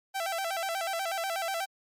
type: tone with vibrato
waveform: sawtooth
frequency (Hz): 720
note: F#5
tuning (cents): -47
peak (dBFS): -26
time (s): 0.14-1.66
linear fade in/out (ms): 20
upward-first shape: square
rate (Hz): 8.2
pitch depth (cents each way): 130
effects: MP3 64 kbps